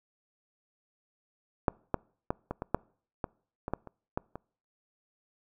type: clicks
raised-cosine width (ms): 1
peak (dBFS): -9 / -12 / -14 / -19 / -20 / -10 / -17 / -21 / -15 / -30 / -16 / -25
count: 12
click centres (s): 1.682 / 1.943 / 2.305 / 2.51 / 2.621 / 2.746 / 3.242 / 3.681 / 3.736 / 3.873 / 4.175 / 4.356
effects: noise-tail reverb RT60 0.5 s tail -26 dB re dry